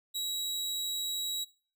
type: tone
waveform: sawtooth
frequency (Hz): 3869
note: B7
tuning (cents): -36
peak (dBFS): -29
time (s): 0.14-1.45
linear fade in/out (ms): 20
effects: noise-tail reverb RT60 0.4 s tail -19 dB re dry